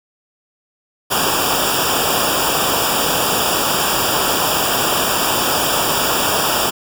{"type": "noise with comb filter", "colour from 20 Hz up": "pink", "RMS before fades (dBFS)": -17, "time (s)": [1.1, 6.71], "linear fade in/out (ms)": 20, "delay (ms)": 0.48, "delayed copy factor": -1, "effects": []}